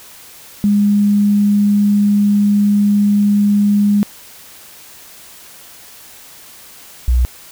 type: tone pair in turn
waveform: sine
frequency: 204.8 / 61.1 Hz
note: G#3 / B1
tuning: -24 / -18 cents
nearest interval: octave + major sixth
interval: 2094 cents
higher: first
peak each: -9 dBFS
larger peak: neither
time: 0.64-4.03 / 7.08-7.25 s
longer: first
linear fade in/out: 0 ms
effects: white hiss -39 dBFS RMS until 7.51 s